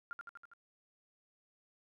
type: tone with echo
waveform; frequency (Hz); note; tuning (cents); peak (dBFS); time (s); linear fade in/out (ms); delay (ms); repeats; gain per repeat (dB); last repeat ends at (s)
sine; 1396.9; F6; 0; -39; 0.11-0.13; 0; 81; 5; -3; 0.535
effects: none